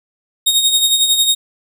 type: tone with tremolo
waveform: sawtooth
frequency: 3729 Hz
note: A#7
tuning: in tune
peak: -6 dBFS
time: 0.46-1.35 s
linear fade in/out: 10 ms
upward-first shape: sine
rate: 11 Hz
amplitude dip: 55%
effects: none